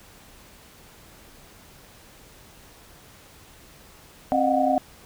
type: tone cluster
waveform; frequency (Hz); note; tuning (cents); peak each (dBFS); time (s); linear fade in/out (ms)
sine; 266.4 / 612 / 717 / 748; C4 / D#5 / F5 / F#5; +31 / -29 / +45 / +19; -24; 4.32-4.78; 0
effects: pink hiss -50 dBFS RMS until 5.05 s